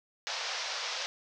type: band-pass noise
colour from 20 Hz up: white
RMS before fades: -36 dBFS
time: 0.27-1.06 s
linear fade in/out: 0 ms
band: 490 to 5900 Hz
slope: 48 dB/octave
effects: none